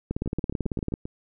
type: two click trains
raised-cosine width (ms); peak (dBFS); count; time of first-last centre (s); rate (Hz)
3; -20 / -14; 7 / 16; 0.26-1.055 / 0.11-0.939; 7.55 / 18.1
effects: none